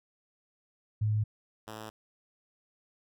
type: tone pair in turn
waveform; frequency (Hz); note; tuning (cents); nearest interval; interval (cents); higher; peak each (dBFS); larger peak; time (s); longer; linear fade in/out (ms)
sine / 5% pulse; 106.9 / 109.02; A2 / A2; -49 / -15; unison; 34; second; -25 / -30; first; 1.01-1.24 / 1.67-1.9; neither; 10
effects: none